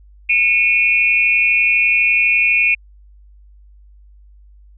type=tone with amplitude modulation; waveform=sine; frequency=2440 Hz; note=D#7; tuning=34 cents flat; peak=-7 dBFS; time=0.29-2.75 s; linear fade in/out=10 ms; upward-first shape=sine; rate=232 Hz; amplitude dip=90%; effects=added 50 Hz sine -42 dBFS peak until 4.77 s